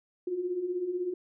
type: beating tone pair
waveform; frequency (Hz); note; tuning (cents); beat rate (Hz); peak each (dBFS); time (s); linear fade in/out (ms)
sine; 345.3 / 361.3; F4 / F#4; -20 / -41; 16; -37 / -30; 0.27-1.14; 5
effects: none